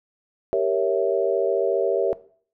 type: chord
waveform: sine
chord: G diminished seventh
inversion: none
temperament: equal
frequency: 392 / 466.2 / 554.4 / 659.3 Hz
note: G4 / Bb4 / Db5 / Fb5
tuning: 0 / 0 / 0 / 0 cents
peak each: -24 dBFS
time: 0.53-2.13 s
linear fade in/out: 0 ms
effects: noise-tail reverb RT60 0.5 s tail -18 dB re dry